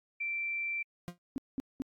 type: tone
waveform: sine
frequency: 2346 Hz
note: D7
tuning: 2 cents flat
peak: -32 dBFS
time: 0.2-0.83 s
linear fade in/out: 10 ms
type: tone with exponential decay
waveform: 40% pulse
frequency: 175.1 Hz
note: F3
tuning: 5 cents sharp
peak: -33 dBFS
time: 1.08-1.18 s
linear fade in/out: 0 ms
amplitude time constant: 20 ms
type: tone bursts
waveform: sine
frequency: 267.8 Hz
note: C4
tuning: 40 cents sharp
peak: -31 dBFS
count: 3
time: 1.36-1.82 s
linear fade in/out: 0 ms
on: 20 ms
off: 200 ms
effects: AAC 64 kbps